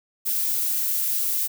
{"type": "noise", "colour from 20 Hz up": "violet", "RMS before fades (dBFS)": -24, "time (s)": [0.25, 1.48], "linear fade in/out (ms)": 20, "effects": []}